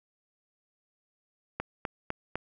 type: click train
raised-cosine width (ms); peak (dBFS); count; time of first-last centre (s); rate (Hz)
0.5; -16; 4; 1.6-2.356; 3.97
effects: none